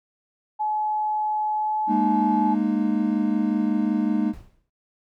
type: tone with pitch glide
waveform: sine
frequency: 853 to 858.4 Hz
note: G#5 to A5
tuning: +46 to -43 cents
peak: -22 dBFS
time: 0.59-2.55 s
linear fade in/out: 20 ms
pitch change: +11 cents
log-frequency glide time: 1.53-1.78 s
type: chord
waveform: triangle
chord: Ab suspended second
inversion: none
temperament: equal with one note detuned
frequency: 207.7 / 233.1 / 305.3 Hz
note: Ab3 / Bb3 / Eb4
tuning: 0 / 0 / -33 cents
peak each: -22 dBFS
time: 1.87-4.34 s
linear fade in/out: 50 ms
type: noise with exponential decay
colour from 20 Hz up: brown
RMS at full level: -37 dBFS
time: 4.33-4.7 s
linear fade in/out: 5 ms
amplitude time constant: 80 ms
effects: noise-tail reverb RT60 0.1 s tail -18 dB re dry